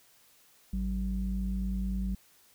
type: tone pair together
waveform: sine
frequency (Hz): 53.15 / 189.4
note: G#1 / F#3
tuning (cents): +41 / +41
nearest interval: octave + minor seventh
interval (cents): 2200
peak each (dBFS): -30 / -32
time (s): 0.73-2.15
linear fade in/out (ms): 5
effects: tanh soft clip ceiling -22 dBFS + white hiss -62 dBFS RMS until 2.54 s